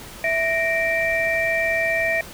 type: tone cluster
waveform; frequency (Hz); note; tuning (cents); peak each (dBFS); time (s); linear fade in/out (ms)
sine; 657 / 1859 / 2341; E5 / A#6 / D7; -6 / -5 / -6; -23; 0.24-2.21; 2
effects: pink hiss -39 dBFS RMS until 2.33 s